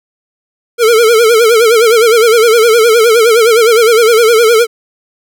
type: tone with vibrato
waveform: square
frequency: 455.8 Hz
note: A#4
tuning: 39 cents flat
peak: -5 dBFS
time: 0.78-4.67 s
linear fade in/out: 50 ms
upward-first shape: sine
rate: 9.7 Hz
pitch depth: 99 cents each way
effects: none